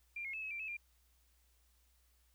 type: tone with pitch steps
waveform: sine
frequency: 2383 / 2158 / 2611 / 2569 / 2356 / 2587 / 2393 Hz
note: D7 / C#7 / E7 / E7 / D7 / E7 / D7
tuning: +25 / -47 / -17 / -45 / +5 / -33 / +32 cents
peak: -40 dBFS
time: 0.16-0.769 s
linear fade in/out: 5 ms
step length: 87 ms
effects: added 60 Hz sine -70 dBFS peak until 2.34 s + white hiss -75 dBFS RMS until 2.34 s